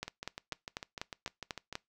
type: two click trains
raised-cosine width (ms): 0.2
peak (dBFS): -23 / -19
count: 12 / 8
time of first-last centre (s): 0.08-1.727 / 0.03-1.754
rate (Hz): 6.68 / 4.06
effects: noise-tail reverb RT60 0.2 s tail -23 dB re dry